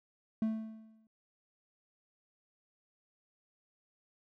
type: tone with exponential decay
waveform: triangle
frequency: 220.4 Hz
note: A3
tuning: 3 cents sharp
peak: -25 dBFS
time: 0.42-1.07 s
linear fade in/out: 2 ms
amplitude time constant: 140 ms
effects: none